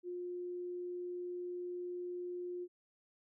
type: tone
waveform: sine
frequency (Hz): 355.7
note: F4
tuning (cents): +32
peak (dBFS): -39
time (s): 0.03-2.68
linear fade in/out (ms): 50
effects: none